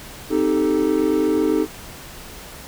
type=chord; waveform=triangle; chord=A half-diminished seventh; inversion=first; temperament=equal; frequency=261.6 / 311.1 / 392 / 440 Hz; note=C4 / Eb4 / G4 / A4; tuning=0 / 0 / 0 / 0 cents; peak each=-23 / -17 / -21 / -20 dBFS; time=0.29-1.67 s; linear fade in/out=50 ms; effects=pink hiss -38 dBFS RMS until 2.67 s